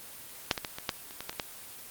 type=clicks; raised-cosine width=0.2 ms; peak=-6 / -14 / -15 / -19 / -10 / -28 / -19 / -16 / -27 / -12 dBFS; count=10; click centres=0.512 / 0.578 / 0.648 / 0.785 / 0.892 / 1.109 / 1.206 / 1.295 / 1.329 / 1.398 s; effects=white hiss -46 dBFS RMS until 1.9 s + Opus 24 kbps